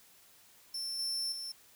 40% pulse tone with level steps, 5370 Hz, E8, 31 cents sharp, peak -35 / -32 / -38 dBFS, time 0.74-1.52 s, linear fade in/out 5 ms, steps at 0.99 / 1.32 s, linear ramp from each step 2 ms, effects white hiss -61 dBFS RMS until 1.75 s

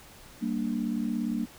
sine chord, G minor, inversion none, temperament equal, 196 / 233.1 / 293.7 Hz, G3 / Bb3 / D4, 0 / 0 / 0 cents, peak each -33 / -29 / -34 dBFS, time 0.41-1.46 s, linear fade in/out 20 ms, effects pink hiss -51 dBFS RMS until 1.58 s

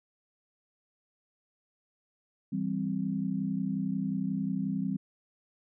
sine chord, C major, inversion first, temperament equal, 164.81 / 196 / 261.6 Hz, E3 / G3 / C4, 0 / 0 / 0 cents, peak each -35 / -31 / -34 dBFS, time 2.52-4.97 s, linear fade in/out 10 ms, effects none

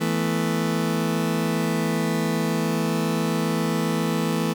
30% pulse chord, E suspended fourth, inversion none, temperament just, 164.81 / 219.8 / 247.2 Hz, E3 / A3 / B3, 0 / -2 / +2 cents, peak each -22 / -23 / -26 dBFS, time 0-4.54 s, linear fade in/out 20 ms, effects none

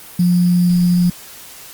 sine tone with sample-and-hold, 176.9 Hz, F3, 23 cents sharp, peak -10 dBFS, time 0.19-1.1 s, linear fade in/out 5 ms, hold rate 4900 Hz, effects white hiss -37 dBFS RMS until 1.73 s + Opus 32 kbps

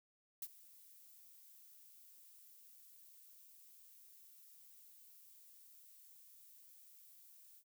violet noise with ADSR envelope, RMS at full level -42 dBFS, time 0.42-7.64 s, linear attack 4 ms, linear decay 48 ms, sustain -20 dB, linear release 64 ms, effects none

